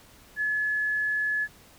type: tone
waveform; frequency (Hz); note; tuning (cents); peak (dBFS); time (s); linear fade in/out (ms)
sine; 1709; G#6; +49; -24; 0.36-1.48; 50
effects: pink hiss -54 dBFS RMS until 1.78 s